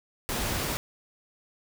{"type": "noise", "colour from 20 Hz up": "pink", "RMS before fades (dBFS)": -30, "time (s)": [0.29, 0.77], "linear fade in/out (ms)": 0, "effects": []}